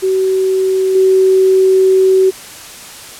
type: tone with level steps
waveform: sine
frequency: 378.9 Hz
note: F#4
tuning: 41 cents sharp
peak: -10 / -6 dBFS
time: 0.02-2.31 s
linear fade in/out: 20 ms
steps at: 0.95 s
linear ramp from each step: 5 ms
effects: white hiss -32 dBFS RMS until 3.19 s + low-pass 11000 Hz 12 dB/octave